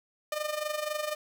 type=tone with amplitude modulation; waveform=sawtooth; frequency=605 Hz; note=D#5; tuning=49 cents flat; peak=-24 dBFS; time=0.32-1.15 s; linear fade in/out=2 ms; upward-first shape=sine; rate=23.9 Hz; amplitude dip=70%; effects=none